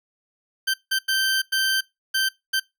20% pulse tone bursts at uneven times, 1557 Hz, G6, 12 cents flat, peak -15 dBFS, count 6, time 0.67-0.74 / 0.91-0.99 / 1.08-1.42 / 1.52-1.81 / 2.14-2.29 / 2.53-2.6 s, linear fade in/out 10 ms, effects noise-tail reverb RT60 0.2 s tail -23 dB re dry

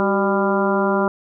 harmonic tone with a mistuned harmonic, 198.7 Hz, G3, 24 cents sharp, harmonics 1 / 2 / 3 / 4 / 5 / 6 / 7, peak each -21 / -21 / -23 / -27 / -24 / -28 / -26 dBFS, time 0-1.08 s, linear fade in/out 0 ms, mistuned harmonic 2, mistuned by -61 cents, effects none

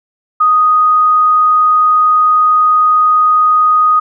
sine tone, 1244.5 Hz, D#6, in tune, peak -6 dBFS, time 0.4-4 s, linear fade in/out 10 ms, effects none

